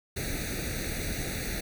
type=noise with comb filter; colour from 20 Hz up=pink; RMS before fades=-33 dBFS; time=0.16-1.61 s; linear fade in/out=10 ms; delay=0.48 ms; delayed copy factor=+0.95; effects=none